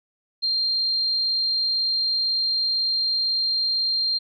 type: tone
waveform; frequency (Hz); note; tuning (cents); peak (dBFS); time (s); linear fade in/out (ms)
sine; 4186; C8; 0; -20; 0.42-4.19; 20
effects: none